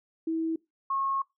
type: tone pair in turn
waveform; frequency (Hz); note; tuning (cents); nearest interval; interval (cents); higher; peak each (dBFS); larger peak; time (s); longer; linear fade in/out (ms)
sine; 324.5 / 1088; E4 / C#6; -27 / -33; octave + major sixth; 2094; second; -26; neither; 0.27-0.56 / 0.9-1.22; second; 5
effects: noise-tail reverb RT60 0.2 s tail -22 dB re dry